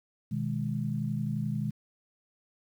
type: chord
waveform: sine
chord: G# minor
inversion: first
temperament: just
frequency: 124.59 / 155.74 / 207.7 Hz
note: B2 / D#3 / G#3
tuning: +16 / +2 / 0 cents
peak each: -33 / -33 / -33 dBFS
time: 0.31-1.71 s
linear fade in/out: 10 ms
effects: 10-bit